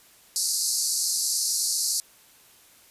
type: band-pass noise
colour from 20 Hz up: pink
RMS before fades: -26 dBFS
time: 0.36-2 s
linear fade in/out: 0 ms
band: 4300 to 12000 Hz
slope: 96 dB/octave
effects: white hiss -55 dBFS RMS until 2.9 s + resampled to 32000 Hz